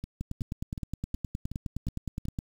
two click trains, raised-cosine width 5 ms, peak -20 / -24 dBFS, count 22 / 7, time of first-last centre 0.21-2.388 / 0.04-2.254 s, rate 9.64 / 2.71 Hz, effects 8-bit

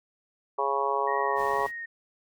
harmonic tone, 138.59 Hz, C#3, in tune, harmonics 3 / 4 / 5 / 6 / 7 / 8, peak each -31 / -33 / -34 / -33 / -29 / -30 dBFS, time 0.58-1.67 s, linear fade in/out 10 ms
sine tone with vibrato, 1864.7 Hz, A#6, in tune, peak -34 dBFS, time 1.07-1.86 s, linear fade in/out 10 ms, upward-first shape triangle, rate 2.2 Hz, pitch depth 24 cents each way
pink noise, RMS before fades -47 dBFS, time 1.35-1.72 s, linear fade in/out 50 ms
effects none

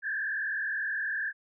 sine tone with frequency modulation, 1661.2 Hz, G#6, in tune, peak -29 dBFS, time 0.02-1.33 s, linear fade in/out 50 ms, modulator 39.7 Hz, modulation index 2.4, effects none

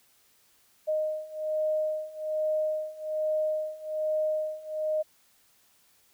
sine beating tone pair, 618 / 619.2 Hz, D#5 / D#5, -12 / -9 cents, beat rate 1.2 Hz, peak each -31 / -29 dBFS, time 0.87-5.03 s, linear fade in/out 20 ms, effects white hiss -64 dBFS RMS until 6.13 s

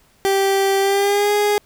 30% pulse tone with pitch glide, 390.8 to 414 Hz, G4 to G#4, -5 to -5 cents, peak -12 dBFS, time 0.25-1.58 s, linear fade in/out 0 ms, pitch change +100 cents, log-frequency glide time 0.8-1.32 s, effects pink hiss -56 dBFS RMS until 1.65 s

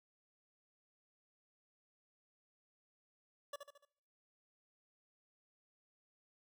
25% pulse tone with echo, 573 Hz, D5, 43 cents flat, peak -38 dBFS, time 3.53-3.56 s, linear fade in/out 5 ms, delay 73 ms, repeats 4, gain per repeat -6 dB, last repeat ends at 3.852 s, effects noise-tail reverb RT60 0.8 s tail -24 dB re dry

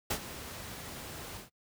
pink noise with ADSR envelope, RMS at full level -29 dBFS, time 0.1-1.5 s, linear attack 9 ms, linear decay 73 ms, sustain -14 dB, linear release 140 ms, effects noise-tail reverb RT60 0.1 s tail -25 dB re dry + high-pass 60 Hz 12 dB/octave

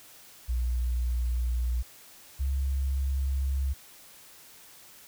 sine tone pair in turn, 60.5 / 67.6 Hz, B1 / C#2, -35 / -43 cents, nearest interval major second, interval 192 cents, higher second, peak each -25 dBFS, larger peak neither, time 0.48-1.83 / 2.39-3.74 s, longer neither, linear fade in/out 20 ms, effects white hiss -52 dBFS RMS until 5.07 s

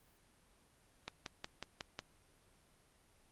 click train, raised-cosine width 0.2 ms, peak -24 dBFS, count 6, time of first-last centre 1.08-1.991 s, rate 5.49 Hz, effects pink hiss -69 dBFS RMS until 3.31 s + Opus 32 kbps

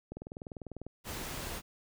click train, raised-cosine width 2 ms, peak -28 dBFS, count 16, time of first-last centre 0.12-0.866 s, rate 20.1 Hz
pink noise, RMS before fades -40 dBFS, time 1.04-1.62 s, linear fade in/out 50 ms
effects none

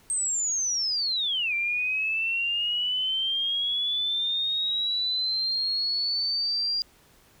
sine linear two-way sweep, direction down then up, 8410 to 2350 to 4797 Hz, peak -24 dBFS, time 0.1-6.82 s, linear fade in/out 0 ms, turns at 1.54 s, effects pink hiss -58 dBFS RMS until 7.4 s

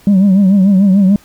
sine tone with vibrato, 194.6 Hz, G3, 12 cents flat, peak -3 dBFS, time 0.07-1.16 s, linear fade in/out 2 ms, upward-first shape triangle, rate 6.8 Hz, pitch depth 110 cents each way, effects tanh soft clip ceiling -4 dBFS + pink hiss -45 dBFS RMS until 1.24 s

